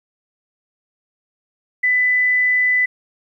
sine tone, 1997 Hz, B6, 19 cents sharp, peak -13 dBFS, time 1.83-2.86 s, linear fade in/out 10 ms, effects 9-bit

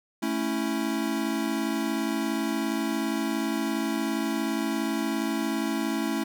square chord, A major, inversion none, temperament equal, 220 / 277.2 / 329.6 Hz, A3 / C#4 / E4, 0 / 0 / 0 cents, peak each -31 / -31 / -31 dBFS, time 0.22-6.24 s, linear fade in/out 10 ms, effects none

